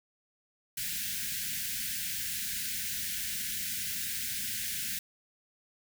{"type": "band-stop noise", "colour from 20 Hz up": "white", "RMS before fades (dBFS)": -35, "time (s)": [0.77, 4.99], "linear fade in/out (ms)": 5, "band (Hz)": [250, 1500], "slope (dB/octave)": 96, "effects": []}